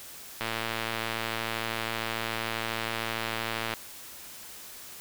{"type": "click train", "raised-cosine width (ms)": 0.3, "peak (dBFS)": -14, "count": 377, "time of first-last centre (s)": [0.41, 3.737], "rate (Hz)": 113, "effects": ["white hiss -45 dBFS RMS until 5 s"]}